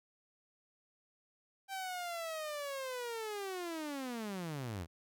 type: linear sweep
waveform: sawtooth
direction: down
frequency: 784 to 75.8 Hz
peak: -35 dBFS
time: 1.68-4.87 s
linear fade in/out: 50 ms
effects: none